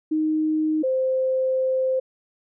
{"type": "tone pair in turn", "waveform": "sine", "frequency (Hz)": [311.1, 520.9], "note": ["D#4", "C5"], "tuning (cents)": [0, -8], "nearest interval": "major sixth", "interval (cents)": 892, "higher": "second", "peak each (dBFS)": [-19, -19], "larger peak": "neither", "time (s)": [[0.11, 0.83], [0.83, 2]], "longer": "second", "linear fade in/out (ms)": 10, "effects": []}